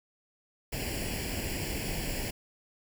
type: noise with comb filter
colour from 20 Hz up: pink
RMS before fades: -34 dBFS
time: 0.72-2.31 s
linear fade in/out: 10 ms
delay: 0.4 ms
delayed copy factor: +0.8
effects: none